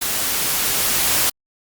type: noise with level ramp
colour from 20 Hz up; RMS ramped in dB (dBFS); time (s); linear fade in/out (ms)
white; -22 to -17; 0.01-1.3; 10
effects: Opus 48 kbps